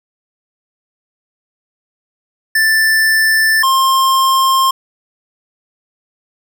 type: tone pair in turn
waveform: square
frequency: 1766 / 1061.7 Hz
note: A6 / C6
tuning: +6 / +25 cents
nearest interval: major sixth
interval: 881 cents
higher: first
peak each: -10 dBFS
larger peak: neither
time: 2.55-3.63 / 3.63-4.71 s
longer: neither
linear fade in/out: 5 ms
effects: none